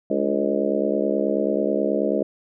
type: harmonic tone with a mistuned harmonic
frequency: 69.3 Hz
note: C#2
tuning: in tune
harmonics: 3 / 4 / 5 / 6 / 7 / 8 / 9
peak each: -27 / -27 / -27 / -27 / -27 / -27 / -27 dBFS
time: 0.1-2.23 s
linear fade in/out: 5 ms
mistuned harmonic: 4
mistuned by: +67 cents
effects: none